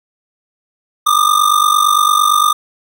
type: ring-modulated tone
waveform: square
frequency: 1205 Hz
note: D6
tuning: 44 cents sharp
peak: -7 dBFS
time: 1.06-2.53 s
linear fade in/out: 10 ms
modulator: 24.4 Hz
effects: none